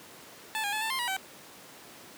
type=tone with pitch steps; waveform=15% pulse; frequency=874 / 814 / 862 / 888 / 1054 / 964 / 767 Hz; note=A5 / G#5 / A5 / A5 / C6 / B5 / G5; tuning=-12 / -35 / -36 / +16 / +12 / -42 / -38 cents; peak=-23 dBFS; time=0.55-1.166 s; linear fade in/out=0 ms; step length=88 ms; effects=pink hiss -49 dBFS RMS until 2.17 s + high-pass 200 Hz 12 dB/octave